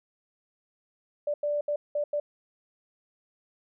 sine tone bursts at uneven times, 587.3 Hz, D5, in tune, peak -25 dBFS, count 5, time 1.27-1.34 / 1.43-1.61 / 1.68-1.76 / 1.95-2.04 / 2.13-2.2 s, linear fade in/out 5 ms, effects none

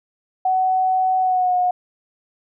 sine tone with pitch glide, 749 to 723.9 Hz, F#5 to F#5, +21 to -38 cents, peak -15 dBFS, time 0.45-1.71 s, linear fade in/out 5 ms, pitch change -59 cents, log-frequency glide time 1.19-1.56 s, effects none

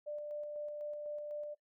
sine tone with tremolo, 593 Hz, D5, 17 cents sharp, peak -38 dBFS, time 0.06-1.55 s, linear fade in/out 20 ms, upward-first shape square, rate 4 Hz, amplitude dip 25%, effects noise-tail reverb RT60 0.1 s tail -19 dB re dry

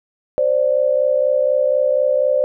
sine tone pair together, 523.3 / 587.4 Hz, C5 / D5, 0 / 0 cents, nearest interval major second, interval 200 cents, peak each -16 dBFS, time 0.38-2.44 s, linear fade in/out 0 ms, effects none

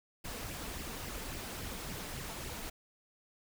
pink noise with flanger, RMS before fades -42 dBFS, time 0.24-2.7 s, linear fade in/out 10 ms, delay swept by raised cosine 0.38 to 4.58 ms, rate 3.6 Hz, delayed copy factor +0.55, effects none

